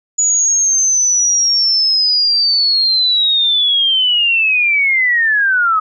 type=linear sweep; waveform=sine; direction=down; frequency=6890 to 1252 Hz; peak=-10 dBFS; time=0.18-5.8 s; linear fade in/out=10 ms; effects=none